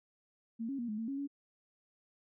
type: tone with pitch steps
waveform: sine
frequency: 227.6 / 274.7 / 237.7 / 212.6 / 225.3 / 275.1 / 281.7 Hz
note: A#3 / C#4 / A#3 / G#3 / A3 / C#4 / C#4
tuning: -41 / -16 / +34 / +41 / +41 / -13 / +28 cents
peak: -35 dBFS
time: 0.59-1.276 s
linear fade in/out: 20 ms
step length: 98 ms
effects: none